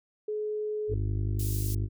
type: tone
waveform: sine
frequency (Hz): 424.7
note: G#4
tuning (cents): +39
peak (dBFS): -29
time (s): 0.28-0.94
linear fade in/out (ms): 5
type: harmonic tone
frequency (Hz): 51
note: G#1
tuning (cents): -31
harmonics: 1 / 2 / 3 / 5 / 6 / 7 / 8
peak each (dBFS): -31 / -28 / -44 / -46 / -43 / -45 / -51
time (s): 0.88-1.89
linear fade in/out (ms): 50
type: band-stop noise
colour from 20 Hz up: white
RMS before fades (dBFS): -39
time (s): 1.39-1.75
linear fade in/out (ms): 5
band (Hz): 190 to 5700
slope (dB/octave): 12
effects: none